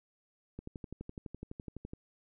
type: click train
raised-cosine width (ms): 3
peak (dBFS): -29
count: 17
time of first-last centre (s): 0.59-1.935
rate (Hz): 11.9
effects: none